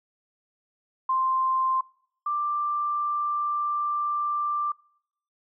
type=tone pair in turn; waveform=sine; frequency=1046.5 / 1180.8 Hz; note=C6 / D6; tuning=0 / +9 cents; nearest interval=major second; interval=209 cents; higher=second; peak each=-21 / -24 dBFS; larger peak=first; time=1.09-1.81 / 2.26-4.72 s; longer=second; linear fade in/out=5 ms; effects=noise-tail reverb RT60 0.7 s tail -25 dB re dry